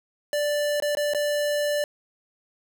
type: tone with dropouts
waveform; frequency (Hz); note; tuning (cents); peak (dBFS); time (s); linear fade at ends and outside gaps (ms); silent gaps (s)
square; 587.3; D5; 0; -23; 0.33-1.84; 1; 0.801-0.823 / 0.951-0.971 / 1.136-1.147
effects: none